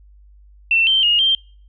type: tone with pitch steps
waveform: sine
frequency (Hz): 2690 / 3124 / 2860 / 3159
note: E7 / G7 / F7 / G7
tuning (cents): +34 / -7 / +41 / +13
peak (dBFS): -12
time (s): 0.71-1.35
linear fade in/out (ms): 2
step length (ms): 160
effects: noise-tail reverb RT60 0.5 s tail -26 dB re dry + added 50 Hz sine -44 dBFS peak until 1.68 s